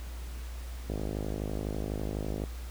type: click train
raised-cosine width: 2 ms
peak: -21 dBFS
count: 81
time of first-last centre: 0.9-2.438 s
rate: 52 Hz
effects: added 60 Hz sine -37 dBFS peak until 2.7 s + pink hiss -50 dBFS RMS until 2.7 s